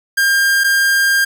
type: tone pair in turn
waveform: 45% pulse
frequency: 1603 / 1603 Hz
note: G6 / G6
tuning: +38 / +38 cents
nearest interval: unison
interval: 0 cents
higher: neither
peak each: -11 dBFS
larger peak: neither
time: 0.17-0.64 / 0.64-1.25 s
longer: second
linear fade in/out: 10 ms
effects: none